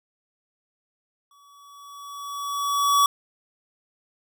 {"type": "tone with exponential growth", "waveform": "square", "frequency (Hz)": 1137, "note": "C#6", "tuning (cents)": 44, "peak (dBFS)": -15, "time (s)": [1.31, 3.06], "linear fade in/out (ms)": 2, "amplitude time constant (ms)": 380, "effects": []}